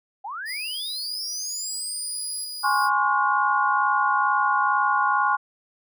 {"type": "linear sweep", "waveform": "sine", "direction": "up", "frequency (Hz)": [740, 11130], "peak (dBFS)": -30, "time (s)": [0.24, 2.45], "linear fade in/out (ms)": 10}
{"type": "tone", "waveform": "sawtooth", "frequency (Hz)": 4916, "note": "D#8", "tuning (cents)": -22, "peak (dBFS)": -29, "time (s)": [0.45, 2.9], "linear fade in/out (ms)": 50}
{"type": "chord", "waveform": "sine", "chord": "Db major seventh", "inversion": "second", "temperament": "equal with one note detuned", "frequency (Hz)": [830.6, 1046.5, 1108.7, 1433.7], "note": ["Ab5", "C6", "Db6", "F6"], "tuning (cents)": [0, 0, 0, 45], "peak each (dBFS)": -24, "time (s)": [2.63, 5.37], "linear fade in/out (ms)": 20}
{"effects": []}